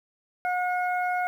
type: harmonic tone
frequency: 723 Hz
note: F#5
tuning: 40 cents flat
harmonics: 1 / 2 / 3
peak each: -25 / -31 / -35 dBFS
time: 0.45-1.27 s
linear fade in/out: 0 ms
effects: 9-bit